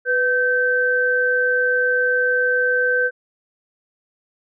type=tone pair together; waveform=sine; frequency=496.7 / 1548 Hz; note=B4 / G6; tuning=+10 / -22 cents; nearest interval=octave + minor sixth; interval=1968 cents; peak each=-20 / -17 dBFS; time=0.05-3.11 s; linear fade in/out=50 ms; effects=none